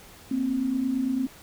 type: tone pair together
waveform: sine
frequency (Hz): 235.2 / 264.1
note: A#3 / C4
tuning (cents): +16 / +16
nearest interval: major second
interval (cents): 200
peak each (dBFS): -30 / -24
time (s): 0.31-1.27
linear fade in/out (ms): 5
effects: pink hiss -49 dBFS RMS until 1.42 s